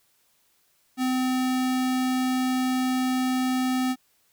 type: tone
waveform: square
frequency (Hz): 256.4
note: C4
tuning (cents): -35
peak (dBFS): -23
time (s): 0.97-3.96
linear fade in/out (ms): 50
effects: white hiss -66 dBFS RMS until 4.32 s